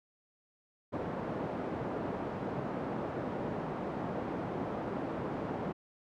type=band-pass noise; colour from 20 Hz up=pink; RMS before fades=-37 dBFS; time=0.92-5.73 s; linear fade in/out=20 ms; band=170 to 840 Hz; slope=12 dB/octave; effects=none